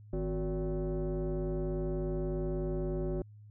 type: tone with frequency modulation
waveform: sine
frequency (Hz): 158.7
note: D#3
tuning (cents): +35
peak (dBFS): -29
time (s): 0.13-3.22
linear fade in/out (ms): 2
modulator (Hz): 207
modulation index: 1.6
effects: tanh soft clip ceiling -28 dBFS + added 105 Hz sine -50 dBFS peak until 3.5 s